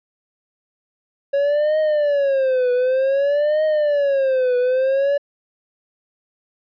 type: tone with vibrato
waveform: triangle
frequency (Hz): 554.4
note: C#5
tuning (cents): 0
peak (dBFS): -13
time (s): 1.33-5.18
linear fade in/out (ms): 10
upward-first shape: triangle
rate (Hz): 0.54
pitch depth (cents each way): 210
effects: resampled to 11025 Hz